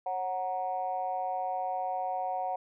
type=tone with amplitude modulation; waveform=sine; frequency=740 Hz; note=F#5; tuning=in tune; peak=-25 dBFS; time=0.06-2.56 s; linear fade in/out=5 ms; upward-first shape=sine; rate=195 Hz; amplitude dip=95%; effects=tanh soft clip ceiling -21 dBFS